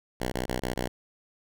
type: tone bursts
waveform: 5% pulse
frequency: 62.3 Hz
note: B1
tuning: 16 cents sharp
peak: -17 dBFS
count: 5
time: 0.2-0.88 s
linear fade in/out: 10 ms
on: 120 ms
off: 20 ms
effects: none